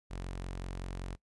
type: tone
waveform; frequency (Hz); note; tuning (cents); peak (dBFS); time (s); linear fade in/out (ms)
sawtooth; 45.22; F#1; -39; -34; 0.1-1.16; 20
effects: noise-tail reverb RT60 0.1 s tail -20 dB re dry + resampled to 24000 Hz